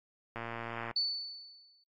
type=click train; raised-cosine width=0.5 ms; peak=-24 dBFS; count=65; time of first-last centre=0.36-0.912 s; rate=116 Hz
type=tone with exponential decay; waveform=sine; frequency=4485 Hz; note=C#8; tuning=19 cents sharp; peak=-26 dBFS; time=0.96-1.84 s; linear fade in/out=5 ms; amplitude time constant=190 ms
effects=noise-tail reverb RT60 0.1 s tail -19 dB re dry + AAC 48 kbps